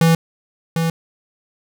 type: tone with echo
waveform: square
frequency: 164.7 Hz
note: E3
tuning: 1 cent flat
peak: -11 dBFS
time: 0.01-0.15 s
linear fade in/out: 2 ms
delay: 750 ms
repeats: 1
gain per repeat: -6 dB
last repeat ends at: 0.9 s
effects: none